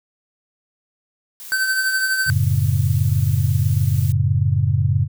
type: noise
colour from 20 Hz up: blue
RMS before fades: -36 dBFS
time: 1.4-4.12 s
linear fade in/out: 0 ms
type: tone with tremolo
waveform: square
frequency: 1539 Hz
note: G6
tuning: 32 cents flat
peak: -16 dBFS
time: 1.52-2.3 s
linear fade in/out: 0 ms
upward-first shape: triangle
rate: 12 Hz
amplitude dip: 50%
type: chord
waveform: sine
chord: F# minor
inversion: none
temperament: just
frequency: 92.5 / 111 / 138.75 Hz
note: F#2 / A2 / C#3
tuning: 0 / +16 / +2 cents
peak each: -19 dBFS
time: 2.26-5.08 s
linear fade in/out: 50 ms
effects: none